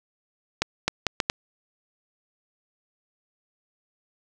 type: accelerating click train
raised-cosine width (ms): 0.2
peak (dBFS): -4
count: 5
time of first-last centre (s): 0.62-1.299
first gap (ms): 260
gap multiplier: 0.72
effects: none